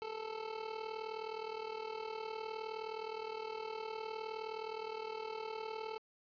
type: tone with amplitude modulation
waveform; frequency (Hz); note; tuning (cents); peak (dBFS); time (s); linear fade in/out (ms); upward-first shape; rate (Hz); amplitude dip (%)
25% pulse; 440; A4; 0; -34; 0.02-5.98; 0; sine; 39.4; 70
effects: resampled to 11025 Hz + 10-bit